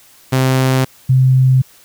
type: tone pair in turn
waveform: sawtooth / sine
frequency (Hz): 130.81 / 130.15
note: C3 / C3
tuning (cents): 0 / -9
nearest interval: unison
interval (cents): 9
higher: first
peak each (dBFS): -7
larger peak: neither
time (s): 0.32-0.85 / 1.09-1.62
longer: neither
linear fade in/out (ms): 10
effects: white hiss -46 dBFS RMS until 1.84 s